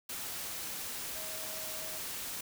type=tone in noise; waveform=sine; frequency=632 Hz; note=D#5; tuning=27 cents sharp; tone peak=-49 dBFS; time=1.15-1.98 s; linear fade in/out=5 ms; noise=white; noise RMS=-40 dBFS; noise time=0.09-2.41 s; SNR=-12 dB; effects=none